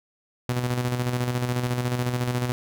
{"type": "tone with tremolo", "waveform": "sawtooth", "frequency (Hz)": 123.47, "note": "B2", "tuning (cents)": 0, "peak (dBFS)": -18, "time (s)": [0.49, 2.52], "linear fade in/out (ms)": 0, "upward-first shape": "square", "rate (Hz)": 14, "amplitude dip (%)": 45, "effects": []}